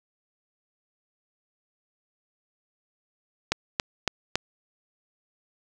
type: click train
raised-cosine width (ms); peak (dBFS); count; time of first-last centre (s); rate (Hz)
0.2; -5; 4; 3.52-4.356; 3.59
effects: none